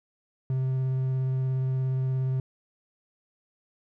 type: tone with vibrato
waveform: triangle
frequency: 130.81 Hz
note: C3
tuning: in tune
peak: -22 dBFS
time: 0.5-2.4 s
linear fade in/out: 2 ms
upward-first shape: sine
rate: 17 Hz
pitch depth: 10 cents each way
effects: none